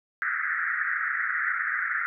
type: band-pass noise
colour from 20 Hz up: white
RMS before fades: -28 dBFS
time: 0.22-2.06 s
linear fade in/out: 0 ms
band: 1300 to 2000 Hz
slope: 96 dB/octave
effects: none